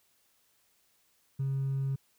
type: tone with hard clipping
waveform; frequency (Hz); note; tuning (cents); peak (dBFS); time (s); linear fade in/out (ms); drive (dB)
triangle; 135.8; C#3; -35; -28; 1.39-1.96; 10; 2
effects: white hiss -70 dBFS RMS until 2.18 s